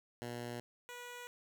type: tone pair in turn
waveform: 10% pulse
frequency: 120 / 487.3 Hz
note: B2 / B4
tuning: -49 / -23 cents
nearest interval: 2 octaves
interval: 2426 cents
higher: second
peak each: -33 / -38 dBFS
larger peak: first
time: 0.22-0.6 / 0.89-1.27 s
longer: neither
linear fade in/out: 0 ms
effects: none